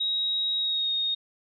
sine tone with pitch glide, 3803 to 3716 Hz, A#7 to A#7, +34 to -6 cents, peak -24 dBFS, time 0-1.15 s, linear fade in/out 10 ms, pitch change -40 cents, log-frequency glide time 0.58-0.91 s, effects none

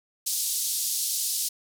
white band-pass noise, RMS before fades -28 dBFS, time 0.26-1.49 s, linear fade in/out 10 ms, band 4100 to 13000 Hz, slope 24 dB/octave, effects none

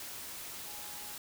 sine tone in noise, 830.6 Hz, G#5, in tune, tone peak -54 dBFS, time 0.66-1.14 s, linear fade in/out 2 ms, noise white, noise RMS -44 dBFS, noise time 0-1.18 s, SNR -13 dB, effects none

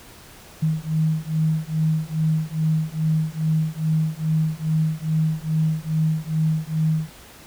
sine beating tone pair, 156.5 / 158.9 Hz, D#3 / D#3, +10 / +37 cents, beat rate 2.4 Hz, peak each -22 dBFS, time 0.62-7.1 s, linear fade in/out 10 ms, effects pink hiss -45 dBFS RMS until 7.46 s

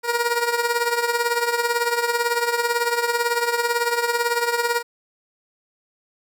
15% pulse tone with tremolo, 473.9 Hz, A#4, 28 cents sharp, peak -10 dBFS, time 0.03-4.83 s, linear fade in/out 50 ms, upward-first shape triangle, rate 18 Hz, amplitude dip 75%, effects none

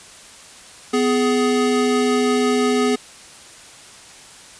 square tone pair together, 250 / 418.6 Hz, B3 / G#4, +21 / +14 cents, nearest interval major sixth, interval 893 cents, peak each -19 dBFS, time 0.93-2.96 s, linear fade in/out 10 ms, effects white hiss -42 dBFS RMS until 4.59 s + resampled to 22050 Hz

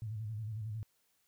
sine tone with vibrato, 108.6 Hz, A2, 22 cents flat, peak -37 dBFS, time 0.02-0.83 s, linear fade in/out 0 ms, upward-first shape square, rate 11 Hz, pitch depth 69 cents each way, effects white hiss -75 dBFS RMS until 1.27 s

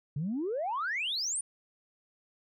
sine exponential sweep, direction up, 134.2 to 9610 Hz, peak -29 dBFS, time 0.16-1.41 s, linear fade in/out 5 ms, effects tanh soft clip ceiling -26 dBFS

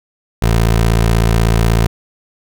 20% pulse tone, 56.3 Hz, A1, 40 cents sharp, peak -5 dBFS, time 0.42-1.87 s, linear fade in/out 5 ms, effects none

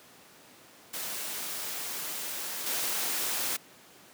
white noise with level steps, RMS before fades -36 / -31 dBFS, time 0.93-3.57 s, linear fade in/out 10 ms, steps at 2.66 s, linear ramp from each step 5 ms, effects pink hiss -54 dBFS RMS until 4.13 s + high-pass 200 Hz 12 dB/octave

